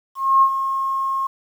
sine tone with ADSR envelope, 1077 Hz, C6, 50 cents sharp, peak -9 dBFS, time 0.15-1.27 s, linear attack 270 ms, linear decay 72 ms, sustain -10 dB, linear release 5 ms, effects 8-bit

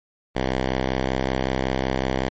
5% pulse tone with pitch glide, 64.9 to 65.39 Hz, C2 to C2, -13 to 0 cents, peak -10 dBFS, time 0.35-2.29 s, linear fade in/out 10 ms, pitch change +13 cents, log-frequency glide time 0.51-1.29 s, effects low-pass 4000 Hz 12 dB/octave + MP3 32 kbps

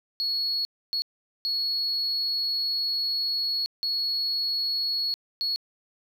sine tone bursts at uneven times, 4353 Hz, C#8, 32 cents flat, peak -23 dBFS, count 5, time 0.2-0.65 / 0.93-1.02 / 1.45-3.66 / 3.83-5.14 / 5.41-5.56 s, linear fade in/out 0 ms, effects tanh soft clip ceiling -21 dBFS + 10-bit

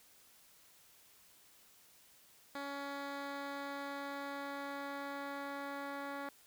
10% pulse tone with low-pass filter sweep, 280.7 Hz, C#4, 22 cents sharp, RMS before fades -43 dBFS, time 2.55-6.29 s, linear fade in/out 2 ms, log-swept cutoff 4100 to 2500 Hz, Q 0.85, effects white hiss -64 dBFS RMS until 6.46 s

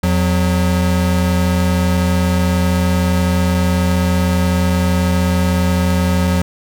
square tone pair together, 85.2 / 181.21 Hz, F2 / F#3, -42 / -36 cents, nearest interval octave + minor second, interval 1306 cents, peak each -16 dBFS, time 0.03-6.42 s, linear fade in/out 5 ms, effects none

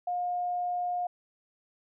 sine tone, 713 Hz, F5, 36 cents sharp, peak -28 dBFS, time 0.07-1.07 s, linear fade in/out 5 ms, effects none

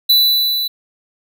square tone with level ramp, 3975 Hz, B7, 10 cents sharp, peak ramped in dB -8 to -18 dBFS, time 0.09-0.68 s, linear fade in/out 10 ms, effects none

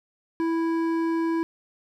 triangle tone with hard clipping, 329.6 Hz, E4, in tune, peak -24 dBFS, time 0.4-1.43 s, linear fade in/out 0 ms, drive 14 dB, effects none

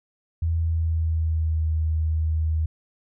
sine tone with pitch glide, 82.4 to 79.18 Hz, E2 to D#2, 0 to +31 cents, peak -20 dBFS, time 0.42-2.66 s, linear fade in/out 5 ms, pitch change -69 cents, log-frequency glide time 0.54-1.64 s, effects none

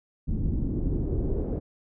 brown noise with low-pass filter sweep, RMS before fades -27 dBFS, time 0.27-1.6 s, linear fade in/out 20 ms, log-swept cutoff 230 to 480 Hz, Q 2.2, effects none

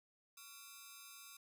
5% pulse ring-modulated tone, 1253 Hz, D#6, 12 cents sharp, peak -39 dBFS, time 0.37-1.37 s, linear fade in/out 5 ms, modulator 131 Hz, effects none

